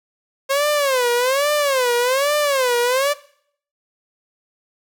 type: tone with vibrato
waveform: sawtooth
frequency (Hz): 534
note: C5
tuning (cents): +35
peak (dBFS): -12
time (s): 0.49-3.14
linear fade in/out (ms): 20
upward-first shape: sine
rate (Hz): 1.2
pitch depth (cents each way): 190
effects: noise-tail reverb RT60 0.6 s tail -19 dB re dry